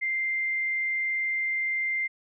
sine tone, 2093 Hz, C7, in tune, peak -25 dBFS, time 0.01-2.08 s, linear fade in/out 20 ms, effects none

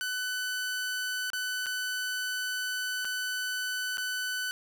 sawtooth tone with dropouts, 1500 Hz, F#6, 23 cents sharp, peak -27 dBFS, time 0.01-4.51 s, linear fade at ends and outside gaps 0 ms, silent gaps 1.302-1.333 / 1.66-1.666 / 3.047-3.052 / 3.972-3.981 s, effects none

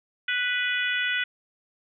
harmonic tone with a mistuned harmonic, 493.9 Hz, B4, in tune, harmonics 3 / 4 / 5 / 6 / 7, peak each -27 / -29 / -31 / -33 / -34 dBFS, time 0.28-1.24 s, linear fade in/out 5 ms, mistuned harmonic 7, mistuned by -24 cents, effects none

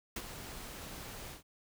pink noise with ADSR envelope, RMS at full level -37 dBFS, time 0.16-1.43 s, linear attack 4 ms, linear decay 48 ms, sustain -9 dB, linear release 120 ms, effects none

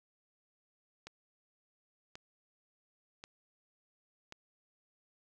click train, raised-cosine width 0.2 ms, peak -29 dBFS, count 4, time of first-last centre 1.07-4.324 s, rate 0.922 Hz, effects none

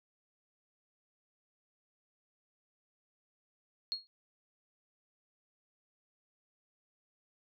sine tone with exponential decay, 4298 Hz, C8, 46 cents sharp, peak -29 dBFS, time 3.92-4.07 s, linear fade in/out 0 ms, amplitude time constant 32 ms, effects none

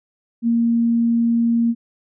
sine tone, 232.8 Hz, A#3, 2 cents flat, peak -14 dBFS, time 0.42-1.75 s, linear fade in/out 50 ms, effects none

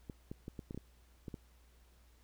clicks, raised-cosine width 3 ms, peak -30 dBFS, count 9, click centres 0.098 / 0.315 / 0.481 / 0.592 / 0.709 / 0.746 / 0.776 / 1.282 / 1.342 s, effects added 60 Hz sine -62 dBFS peak until 2.23 s + pink hiss -70 dBFS RMS until 2.23 s

